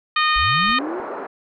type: harmonic tone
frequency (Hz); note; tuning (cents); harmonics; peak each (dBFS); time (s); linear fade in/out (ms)
615; D#5; -20; 2 / 3 / 4 / 5 / 6 / 7; -18 / -22 / -24 / -26 / -28 / -29; 0.16-0.79; 5
type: linear sweep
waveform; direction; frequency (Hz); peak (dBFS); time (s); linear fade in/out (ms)
sine; up; 46.25 to 378.8; -25; 0.36-1; 0
type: noise with exponential growth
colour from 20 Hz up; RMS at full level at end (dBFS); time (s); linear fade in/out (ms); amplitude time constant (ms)
brown; -30; 0.46-0.73; 0; 58
type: band-pass noise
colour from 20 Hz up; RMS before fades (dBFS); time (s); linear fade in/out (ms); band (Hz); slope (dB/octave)
pink; -30; 0.78-1.27; 10; 320 to 1400; 24
effects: none